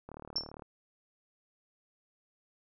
click train, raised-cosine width 1 ms, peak -31 dBFS, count 21, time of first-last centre 0.09-0.622 s, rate 37.6 Hz
sine tone with exponential decay, 5410 Hz, E8, 44 cents sharp, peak -26 dBFS, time 0.36-0.51 s, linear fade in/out 2 ms, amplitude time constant 32 ms
effects none

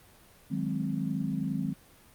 sine chord, Ab dominant seventh, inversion second, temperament equal, 155.56 / 185 / 207.7 / 261.6 Hz, Eb3 / Gb3 / Ab3 / C4, 0 / 0 / 0 / 0 cents, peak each -34 dBFS, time 0.5-1.74 s, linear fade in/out 20 ms, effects pink hiss -57 dBFS RMS until 2.14 s + Opus 32 kbps

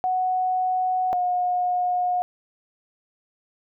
sine tone pair in turn, 740 / 721 Hz, F#5 / F#5, 0 / -45 cents, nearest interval unison, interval 45 cents, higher first, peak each -20 dBFS, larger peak neither, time 0.04-1.13 / 1.13-2.22 s, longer neither, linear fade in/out 0 ms, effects none

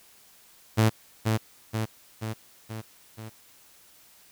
sawtooth tone with echo, 110.3 Hz, A2, 5 cents sharp, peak -14 dBFS, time 0.77-0.9 s, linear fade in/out 20 ms, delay 480 ms, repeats 5, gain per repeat -4 dB, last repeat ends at 3.3 s, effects white hiss -56 dBFS RMS until 4.31 s

